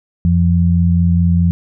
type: tone pair together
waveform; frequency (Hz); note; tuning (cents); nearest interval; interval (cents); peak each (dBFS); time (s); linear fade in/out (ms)
sine; 87.6 / 172.29; F2 / F3; +6 / -23; octave; 1171; -12; 0.25-1.51; 0
effects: none